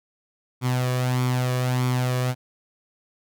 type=tone with flanger; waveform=sawtooth; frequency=126.2 Hz; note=B2; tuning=38 cents sharp; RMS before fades=-23 dBFS; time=0.61-2.35 s; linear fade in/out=50 ms; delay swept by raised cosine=0.88 to 1.76 ms; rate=1.6 Hz; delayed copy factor=+0.55; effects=none